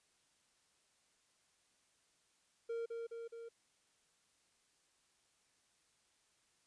triangle tone with echo, 462.6 Hz, A#4, 13 cents flat, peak -36 dBFS, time 2.69-2.86 s, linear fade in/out 10 ms, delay 210 ms, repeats 3, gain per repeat -3 dB, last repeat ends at 3.49 s, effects white hiss -75 dBFS RMS until 6.66 s + resampled to 22050 Hz

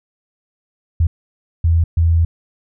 sine tone bursts at uneven times, 83 Hz, E2, 12 cents sharp, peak -10 dBFS, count 3, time 1-1.07 / 1.64-1.84 / 1.97-2.25 s, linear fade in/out 5 ms, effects none

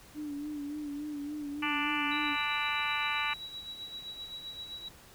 sine tone with vibrato, 293.7 Hz, D4, in tune, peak -35 dBFS, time 0.14-2.37 s, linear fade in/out 50 ms, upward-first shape sine, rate 3.5 Hz, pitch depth 49 cents each way
harmonic tone, 294.1 Hz, D4, 3 cents sharp, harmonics 3 / 4 / 5 / 6 / 7 / 8 / 9 / 10, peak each -38 / -36 / -40 / -40 / -40 / -35 / -38 / -39 dBFS, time 1.62-3.34 s, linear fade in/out 10 ms
sine tone with tremolo, 3894 Hz, B7, 25 cents flat, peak -38 dBFS, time 2.11-4.89 s, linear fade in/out 10 ms, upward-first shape sine, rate 7.7 Hz, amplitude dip 55%
effects pink hiss -55 dBFS RMS until 5.14 s

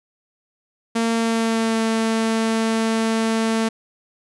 sawtooth tone with pitch glide, 228.6 to 224 Hz, A#3 to A3, -34 to +31 cents, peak -14 dBFS, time 0.95-3.69 s, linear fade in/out 10 ms, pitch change -35 cents, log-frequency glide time 1.14-1.81 s, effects resampled to 24000 Hz

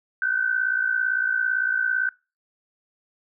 sine tone pair together, 1480 / 1537.8 Hz, F#6 / G6, 0 / -34 cents, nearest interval minor second, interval 66 cents, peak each -25 / -22 dBFS, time 0.22-2.09 s, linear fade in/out 2 ms, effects noise-tail reverb RT60 0.3 s tail -24 dB re dry

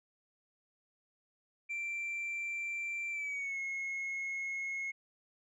sine tone with pitch glide, 2352 to 2169 Hz, D7 to C#7, +2 to -38 cents, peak -33 dBFS, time 1.69-4.92 s, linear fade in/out 20 ms, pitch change -140 cents, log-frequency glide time 3.11-3.59 s, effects tanh soft clip ceiling -34 dBFS

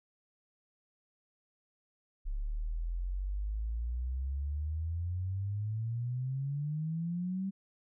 sine exponential sweep, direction up, 34.32 to 196 Hz, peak -32 dBFS, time 2.25-7.51 s, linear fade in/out 20 ms, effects none

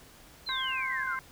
sine exponential sweep, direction down, 4208 to 1318.5 Hz, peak -32 dBFS, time 0.46-1.16 s, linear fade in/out 20 ms
harmonic tone, 523.3 Hz, C5, in tune, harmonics 2 / 3 / 4, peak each -35 / -35 / -39 dBFS, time 0.49-1.19 s, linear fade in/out 0 ms
effects pink hiss -54 dBFS RMS until 1.31 s

